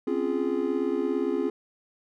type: chord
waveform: triangle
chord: Db major seventh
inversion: third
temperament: just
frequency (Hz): 259.9 / 277.2 / 346.5 / 415.8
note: C4 / Db4 / F4 / Ab4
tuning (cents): -11 / 0 / -14 / +2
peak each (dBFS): -29 / -29 / -27 / -27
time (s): 0.07-1.5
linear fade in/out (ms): 5
effects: none